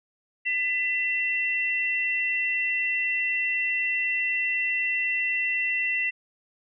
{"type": "tone pair together", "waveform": "sine", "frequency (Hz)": [2000, 2706], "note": ["B6", "E7"], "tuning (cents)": [21, 45], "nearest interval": "perfect fourth", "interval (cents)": 524, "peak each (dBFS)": -26, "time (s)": [0.45, 6.11], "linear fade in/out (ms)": 20, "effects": []}